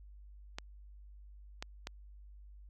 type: clicks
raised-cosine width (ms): 0.2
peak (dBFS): -22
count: 3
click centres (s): 0.585 / 1.625 / 1.871
effects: added 50 Hz sine -51 dBFS peak until 2.69 s